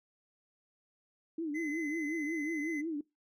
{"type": "tone with vibrato", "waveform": "sine", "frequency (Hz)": 311.1, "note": "D#4", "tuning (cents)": 0, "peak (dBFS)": -33, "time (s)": [1.38, 3.01], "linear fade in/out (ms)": 5, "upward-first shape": "triangle", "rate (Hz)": 5.5, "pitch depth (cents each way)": 160}
{"type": "tone", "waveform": "triangle", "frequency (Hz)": 2039, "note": "C7", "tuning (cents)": -45, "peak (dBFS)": -36, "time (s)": [1.54, 2.82], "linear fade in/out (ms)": 20}
{"effects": ["noise-tail reverb RT60 0.2 s tail -22 dB re dry"]}